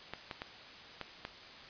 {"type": "clicks", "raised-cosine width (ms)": 0.3, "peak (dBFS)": -23, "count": 5, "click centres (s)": [0.136, 0.312, 0.419, 1.013, 1.251], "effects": ["white hiss -51 dBFS RMS until 1.69 s", "resampled to 11025 Hz"]}